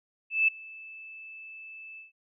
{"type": "tone with ADSR envelope", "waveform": "sine", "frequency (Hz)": 2629, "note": "E7", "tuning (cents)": -5, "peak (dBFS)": -18, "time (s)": [0.3, 2.12], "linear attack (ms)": 180, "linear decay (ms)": 8, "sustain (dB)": -24, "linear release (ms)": 140, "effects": []}